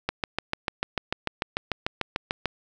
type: click train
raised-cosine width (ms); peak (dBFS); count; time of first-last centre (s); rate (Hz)
0.3; -9; 17; 0.09-2.457; 6.76
effects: none